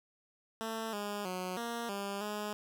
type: tone with pitch steps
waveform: 10% pulse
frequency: 223.6 / 205.4 / 183.3 / 234.3 / 199.6 / 209.2 Hz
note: A3 / G#3 / F#3 / A#3 / G3 / G#3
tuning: +28 / -19 / -16 / +9 / +32 / +13 cents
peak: -28 dBFS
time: 0.61-2.53 s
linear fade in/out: 0 ms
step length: 320 ms
effects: none